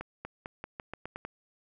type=accelerating click train; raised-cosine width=0.5 ms; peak=-23 dBFS; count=9; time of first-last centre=0.01-1.25 s; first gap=240 ms; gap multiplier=0.87; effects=none